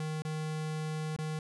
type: tone with dropouts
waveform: square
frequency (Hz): 155.56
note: D#3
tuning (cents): 0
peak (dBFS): -34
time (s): 0-1.39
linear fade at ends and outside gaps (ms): 2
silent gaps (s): 0.221-0.25 / 1.164-1.187
effects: resampled to 24000 Hz